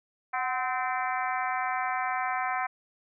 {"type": "harmonic tone with a mistuned harmonic", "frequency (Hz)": 257.8, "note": "C4", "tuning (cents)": -26, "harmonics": [3, 4, 5, 6, 7, 8, 9], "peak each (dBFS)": [-31, -33, -35, -37, -38, -39, -40], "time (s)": [0.33, 2.67], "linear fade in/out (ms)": 10, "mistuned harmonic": 3, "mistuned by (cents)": -55, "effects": []}